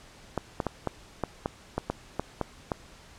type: clicks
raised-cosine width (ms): 1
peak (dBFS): -13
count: 11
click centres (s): 0.377 / 0.602 / 0.667 / 0.873 / 1.237 / 1.459 / 1.78 / 1.9 / 2.196 / 2.413 / 2.718
effects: pink hiss -52 dBFS RMS until 3.18 s + low-pass 8000 Hz 12 dB/octave